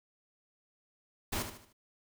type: noise with echo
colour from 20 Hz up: pink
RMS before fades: -34 dBFS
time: 1.32-1.43 s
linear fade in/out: 10 ms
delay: 75 ms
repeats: 4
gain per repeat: -8 dB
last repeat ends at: 1.73 s
effects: none